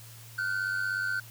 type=tone pair together; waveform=triangle; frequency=1426 / 1522.6 Hz; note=F6 / F#6; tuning=+36 / +49 cents; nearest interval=minor second; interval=113 cents; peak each=-31 / -28 dBFS; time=0.38-1.2 s; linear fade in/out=5 ms; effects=added 114 Hz sine -48 dBFS peak until 1.3 s + white hiss -51 dBFS RMS until 1.3 s